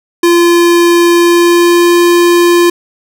square tone with pitch glide, 344.3 to 347.1 Hz, F4 to F4, -25 to -11 cents, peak -5 dBFS, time 0.23-2.7 s, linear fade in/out 5 ms, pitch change +14 cents, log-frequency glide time 1.13-1.97 s, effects none

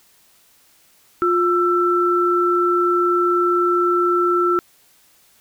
sine tone pair together, 353.3 / 1334 Hz, F4 / E6, +20 / +20 cents, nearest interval octave + major seventh, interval 2300 cents, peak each -17 dBFS, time 1.22-4.59 s, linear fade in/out 0 ms, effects white hiss -55 dBFS RMS until 5.4 s

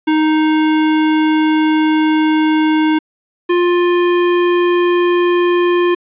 square tone pair in turn, 311.1 / 351.8 Hz, D#4 / F4, 0 / +13 cents, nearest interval major second, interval 213 cents, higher second, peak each -11 dBFS, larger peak neither, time 0.07-2.99 / 3.49-5.95 s, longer first, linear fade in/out 10 ms, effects resampled to 8000 Hz + 8-bit

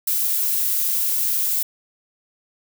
violet noise, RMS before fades -21 dBFS, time 0.07-1.63 s, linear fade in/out 5 ms, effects none

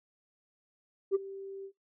sine tone with ADSR envelope, 390.4 Hz, G4, 7 cents flat, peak -20 dBFS, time 1.11-1.72 s, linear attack 40 ms, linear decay 20 ms, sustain -20 dB, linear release 72 ms, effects noise-tail reverb RT60 0.2 s tail -20 dB re dry + tanh soft clip ceiling -21 dBFS

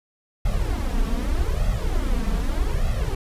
brown noise with flanger, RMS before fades -22 dBFS, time 0.45-3.15 s, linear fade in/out 5 ms, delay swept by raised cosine 1.5 to 4.5 ms, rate 0.82 Hz, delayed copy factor +0.85, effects resampled to 32000 Hz

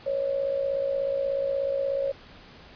sine tone with amplitude modulation, 551 Hz, C#5, 11 cents flat, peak -21 dBFS, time 0.06-2.12 s, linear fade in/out 10 ms, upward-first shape sine, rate 56.6 Hz, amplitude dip 65%, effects pink hiss -49 dBFS RMS until 2.75 s + resampled to 11025 Hz

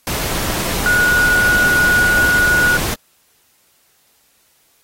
sine tone in noise, 1455 Hz, F#6, 29 cents flat, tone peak -11 dBFS, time 0.86-2.77 s, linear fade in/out 0 ms, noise pink, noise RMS -21 dBFS, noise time 0.07-2.94 s, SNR +7 dB, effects white hiss -57 dBFS RMS until 4.83 s + AAC 48 kbps

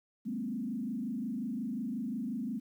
sine tone with frequency modulation, 233.8 Hz, A#3, 5 cents sharp, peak -33 dBFS, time 0.25-2.6 s, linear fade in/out 20 ms, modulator 25.6 Hz, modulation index 1.4, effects 11-bit

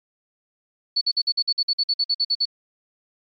sine tone bursts, 4441 Hz, C#8, 2 cents sharp, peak -17 dBFS, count 15, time 0.96-2.455 s, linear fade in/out 10 ms, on 53 ms, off 50 ms, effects MP3 64 kbps

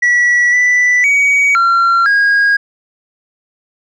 sine tone with pitch steps, 1942 / 1978 / 2259 / 1370 / 1636 Hz, B6 / B6 / C#7 / F6 / G#6, -30 / +2 / +32 / -34 / -26 cents, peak -5 dBFS, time 0.02-2.57 s, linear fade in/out 10 ms, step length 510 ms, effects tanh soft clip ceiling -7 dBFS

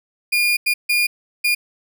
35% pulse tone bursts at uneven times, 2423 Hz, D#7, 47 cents flat, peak -13 dBFS, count 4, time 0.32-0.57 / 0.66-0.74 / 0.89-1.07 / 1.44-1.55 s, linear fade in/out 10 ms, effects none

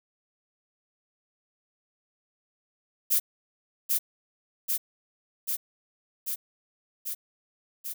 violet noise with echo, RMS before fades -23 dBFS, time 3.1-3.2 s, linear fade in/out 20 ms, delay 790 ms, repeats 6, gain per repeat -2 dB, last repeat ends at 7.94 s, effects none

